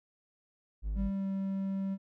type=tone; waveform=triangle; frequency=51.8 Hz; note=G#1; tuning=4 cents flat; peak=-29 dBFS; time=0.82-1.11 s; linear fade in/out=50 ms
type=tone with pitch glide; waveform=triangle; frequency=196 to 193.86 Hz; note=G3 to G3; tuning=0 to -19 cents; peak=-29 dBFS; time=0.95-1.98 s; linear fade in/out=50 ms; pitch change=-19 cents; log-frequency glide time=1.12-1.27 s
effects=none